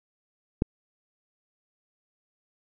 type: click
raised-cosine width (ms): 3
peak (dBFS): -9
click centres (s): 0.621
effects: none